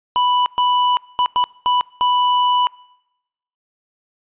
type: tone bursts at uneven times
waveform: square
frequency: 989 Hz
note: B5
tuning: 2 cents sharp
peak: -14 dBFS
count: 6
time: 0.16-0.46 / 0.58-0.97 / 1.19-1.26 / 1.36-1.44 / 1.66-1.81 / 2.01-2.67 s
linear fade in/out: 0 ms
effects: noise-tail reverb RT60 0.9 s tail -24 dB re dry + resampled to 8000 Hz